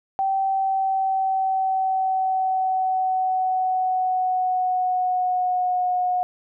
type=tone with pitch glide; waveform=sine; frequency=774 to 726.4 Hz; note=G5 to F#5; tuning=-22 to -32 cents; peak=-19 dBFS; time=0.19-6.23 s; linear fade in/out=0 ms; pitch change=-110 cents; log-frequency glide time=0.41-5.91 s; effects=none